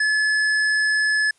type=tone with tanh clipping; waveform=triangle; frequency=1717 Hz; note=A6; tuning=43 cents flat; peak=-19 dBFS; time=0-1.31 s; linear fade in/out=5 ms; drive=16 dB; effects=white hiss -61 dBFS RMS until 1.38 s + resampled to 24000 Hz